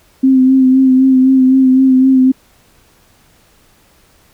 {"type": "tone with vibrato", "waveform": "sine", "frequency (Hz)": 261.6, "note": "C4", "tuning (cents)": 0, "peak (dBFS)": -5, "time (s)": [0.23, 2.32], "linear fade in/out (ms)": 10, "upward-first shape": "sine", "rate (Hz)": 3.9, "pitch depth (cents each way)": 28, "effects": ["pink hiss -50 dBFS RMS until 4.33 s"]}